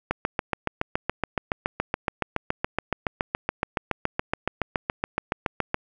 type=click train; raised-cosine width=0.5 ms; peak=-8 dBFS; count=41; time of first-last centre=0.11-5.744 s; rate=7.1 Hz; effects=none